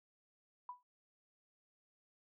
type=tone with exponential decay; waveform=sine; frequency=987.8 Hz; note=B5; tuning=in tune; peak=-40 dBFS; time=0.69-0.83 s; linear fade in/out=2 ms; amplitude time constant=29 ms; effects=none